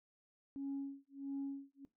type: tone with tremolo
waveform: sine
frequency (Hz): 276.4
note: C#4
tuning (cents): -5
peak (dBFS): -36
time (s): 0.56-1.85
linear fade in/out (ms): 0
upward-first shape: sine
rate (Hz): 1.5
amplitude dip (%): 100
effects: noise-tail reverb RT60 0.2 s tail -17 dB re dry + tanh soft clip ceiling -35 dBFS